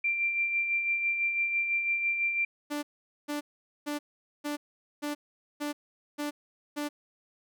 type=tone with tremolo; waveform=sine; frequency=2364 Hz; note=D7; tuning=11 cents sharp; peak=-24 dBFS; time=0.04-2.45 s; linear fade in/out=5 ms; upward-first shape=sine; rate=6 Hz; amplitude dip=45%
type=tone bursts; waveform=sawtooth; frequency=293.7 Hz; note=D4; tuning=in tune; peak=-27 dBFS; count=8; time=2.7-6.89 s; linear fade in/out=20 ms; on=130 ms; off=450 ms
effects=none